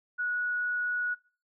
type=tone; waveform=sine; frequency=1463 Hz; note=F#6; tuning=20 cents flat; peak=-28 dBFS; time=0.18-1.15 s; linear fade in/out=20 ms; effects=noise-tail reverb RT60 0.4 s tail -22 dB re dry